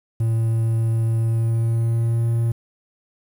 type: tone with pitch glide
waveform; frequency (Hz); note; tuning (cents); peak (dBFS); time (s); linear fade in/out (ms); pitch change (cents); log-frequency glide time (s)
triangle; 113.4 to 115.98; A#2 to A#2; -47 to -8; -15; 0.2-2.52; 5; +39; 1.15-2.27
effects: 8-bit